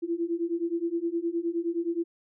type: beating tone pair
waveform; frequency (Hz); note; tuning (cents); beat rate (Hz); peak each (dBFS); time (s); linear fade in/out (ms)
sine; 333 / 342.6; E4 / F4; +18 / -33; 9.6; -30 / -29; 0.02-2.04; 20
effects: none